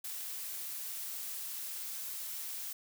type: noise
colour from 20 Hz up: blue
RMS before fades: -41 dBFS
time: 0.04-2.73 s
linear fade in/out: 5 ms
effects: none

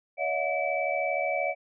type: tone cluster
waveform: sine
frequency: 568 / 645 / 718 / 2304 Hz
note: C#5 / E5 / F5 / D7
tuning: +42 / -38 / +48 / -34 cents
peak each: -31 dBFS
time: 0.17-1.55 s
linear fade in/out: 50 ms
effects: none

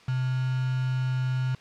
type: tone with quantisation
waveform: sine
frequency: 128.5 Hz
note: C3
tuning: 31 cents flat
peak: -24 dBFS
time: 0.08-1.55 s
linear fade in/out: 5 ms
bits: 6
effects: white hiss -53 dBFS RMS until 1.6 s + low-pass 4000 Hz 12 dB/octave

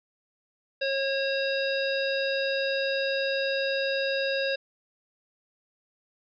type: harmonic tone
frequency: 544 Hz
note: C#5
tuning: 33 cents flat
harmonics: 1 / 3 / 5 / 7 / 9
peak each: -27 / -32 / -34 / -35 / -37 dBFS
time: 0.81-4.56 s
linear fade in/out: 10 ms
effects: none

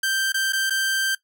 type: tone with dropouts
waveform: sawtooth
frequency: 1568 Hz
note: G6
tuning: in tune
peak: -17 dBFS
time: 0.03-1.15 s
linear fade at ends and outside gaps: 5 ms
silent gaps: 0.322-0.342 / 0.524-0.531 / 0.698-0.705 s
effects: noise-tail reverb RT60 0.1 s tail -17 dB re dry

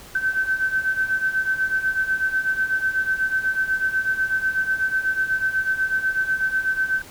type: beating tone pair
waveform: sine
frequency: 1533 / 1541.1 Hz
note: G6 / G6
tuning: -39 / -30 cents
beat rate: 8.1 Hz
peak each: -25 / -21 dBFS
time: 0.15-7.02 s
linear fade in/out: 5 ms
effects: pink hiss -43 dBFS RMS until 7.1 s

